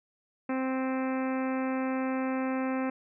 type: harmonic tone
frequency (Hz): 261.6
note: C4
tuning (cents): 0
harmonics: 1 / 2 / 3 / 4 / 5 / 6 / 7 / 8 / 9 / 10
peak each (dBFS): -29 / -35 / -39 / -41 / -43 / -45 / -46 / -47 / -48 / -49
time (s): 0.49-2.9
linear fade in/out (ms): 5
effects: none